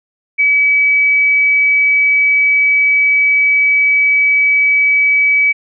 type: tone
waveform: sine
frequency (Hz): 2284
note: D7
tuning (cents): -49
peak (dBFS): -8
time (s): 0.38-5.53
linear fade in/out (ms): 20
effects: none